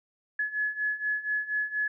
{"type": "beating tone pair", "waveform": "sine", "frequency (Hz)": [1700, 1704.2], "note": ["G#6", "G#6"], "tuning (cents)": [40, 44], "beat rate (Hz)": 4.2, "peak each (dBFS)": [-32, -29], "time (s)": [0.39, 1.88], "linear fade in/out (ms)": 5, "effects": []}